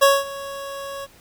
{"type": "tone with ADSR envelope", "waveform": "25% pulse", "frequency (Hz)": 554.4, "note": "C#5", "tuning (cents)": 0, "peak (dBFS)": -6, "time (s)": [0.01, 1.07], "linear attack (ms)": 19, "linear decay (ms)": 210, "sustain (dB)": -20, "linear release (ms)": 32, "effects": ["pink hiss -51 dBFS RMS until 1.2 s"]}